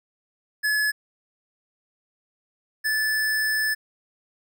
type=tone pair in turn; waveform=square; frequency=1707 / 1740.9 Hz; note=G#6 / A6; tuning=+47 / -19 cents; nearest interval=unison; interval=34 cents; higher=second; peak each=-21 / -22 dBFS; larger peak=first; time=0.63-0.92 / 2.84-3.75 s; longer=second; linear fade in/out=20 ms; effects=none